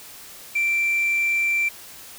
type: tone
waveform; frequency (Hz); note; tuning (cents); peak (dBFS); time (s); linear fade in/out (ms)
sine; 2349; D7; 0; -17; 0.55-1.69; 10
effects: tanh soft clip ceiling -16 dBFS + white hiss -42 dBFS RMS until 2.18 s